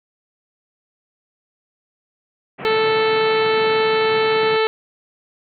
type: band-pass noise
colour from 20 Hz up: pink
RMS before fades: -32 dBFS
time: 2.58-4.58 s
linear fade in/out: 20 ms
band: 120 to 2700 Hz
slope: 48 dB/octave
type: harmonic tone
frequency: 440 Hz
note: A4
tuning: in tune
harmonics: 1 / 2 / 3 / 4 / 5 / 6 / 7 / 8 / 9 / 10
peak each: -16 / -24 / -25 / -28 / -27 / -30 / -30 / -36 / -31 / -38 dBFS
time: 2.65-4.67 s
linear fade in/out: 0 ms
effects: none